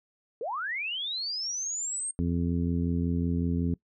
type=linear sweep; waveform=sine; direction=up; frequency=409 to 8610 Hz; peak=-30 dBFS; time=0.41-2.11 s; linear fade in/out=2 ms
type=harmonic tone; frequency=85.4 Hz; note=F2; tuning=38 cents flat; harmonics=1 / 2 / 3 / 4 / 5; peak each=-30 / -29 / -30 / -41 / -40 dBFS; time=2.19-3.74 s; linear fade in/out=0 ms
effects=noise-tail reverb RT60 0.1 s tail -22 dB re dry